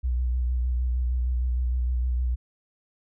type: tone with vibrato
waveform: sine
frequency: 61.74 Hz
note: B1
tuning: in tune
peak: -22 dBFS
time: 0.03-2.36 s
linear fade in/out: 20 ms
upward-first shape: square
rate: 6.5 Hz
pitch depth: 28 cents each way
effects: none